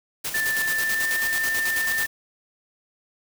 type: noise with tremolo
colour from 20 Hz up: white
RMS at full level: -28 dBFS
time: 0.24-2.07 s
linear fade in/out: 10 ms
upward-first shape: square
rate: 9.2 Hz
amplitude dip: 50%
type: tone with pitch glide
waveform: sine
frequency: 1767 to 1791.7 Hz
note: A6 to A6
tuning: +7 to +31 cents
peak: -22 dBFS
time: 0.34-2.06 s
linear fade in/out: 5 ms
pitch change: +24 cents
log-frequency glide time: 0.76-1.1 s
effects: none